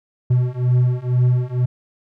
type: beating tone pair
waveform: triangle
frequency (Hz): 123.47 / 125.57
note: B2 / B2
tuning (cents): 0 / +29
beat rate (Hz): 2.1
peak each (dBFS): -16 / -15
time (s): 0.3-1.66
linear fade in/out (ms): 10
effects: none